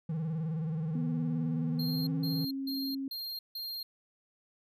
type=tone with vibrato; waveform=triangle; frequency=159.6 Hz; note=D#3; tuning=44 cents sharp; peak=-29 dBFS; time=0.09-2.45 s; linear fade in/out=5 ms; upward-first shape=square; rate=19 Hz; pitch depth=73 cents each way
type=tone with pitch glide; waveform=sine; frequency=244.2 to 271 Hz; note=B3 to C#4; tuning=-19 to -39 cents; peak=-33 dBFS; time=0.95-3.08 s; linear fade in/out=2 ms; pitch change=+180 cents; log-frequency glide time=1.78-2.18 s
type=tone bursts; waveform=square; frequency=4206 Hz; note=C8; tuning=8 cents sharp; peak=-37 dBFS; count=5; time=1.79-3.83 s; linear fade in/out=5 ms; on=280 ms; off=160 ms
effects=none